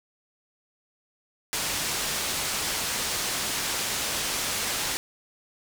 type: low-pass noise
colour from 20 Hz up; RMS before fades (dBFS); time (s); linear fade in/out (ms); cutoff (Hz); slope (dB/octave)
white; -29; 1.53-4.97; 0; 8400; 12
effects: none